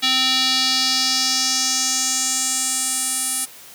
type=tone with band-pass filter sweep; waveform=square; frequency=260 Hz; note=C4; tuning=11 cents flat; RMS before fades=-20 dBFS; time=0.02-3.46 s; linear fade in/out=20 ms; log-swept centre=3700 to 10000 Hz; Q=2.9; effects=white hiss -42 dBFS RMS until 3.74 s + high-pass 100 Hz 12 dB/octave